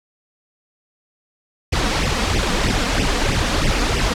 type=noise with flanger; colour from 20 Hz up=pink; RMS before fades=-18 dBFS; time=1.72-4.14 s; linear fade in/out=10 ms; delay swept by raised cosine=0.35 to 4.25 ms; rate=3.1 Hz; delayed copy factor=+0.8; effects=low-pass 6000 Hz 12 dB/octave